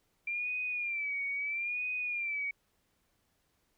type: tone with vibrato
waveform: sine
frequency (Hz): 2363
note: D7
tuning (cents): +10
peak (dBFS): -32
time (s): 0.27-2.51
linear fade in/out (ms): 5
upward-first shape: sine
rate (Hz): 0.76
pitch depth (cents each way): 94
effects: pink hiss -75 dBFS RMS until 3.77 s